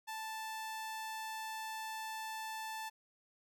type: tone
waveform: sawtooth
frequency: 880 Hz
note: A5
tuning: in tune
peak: -37 dBFS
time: 0.07-2.9 s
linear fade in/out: 20 ms
effects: none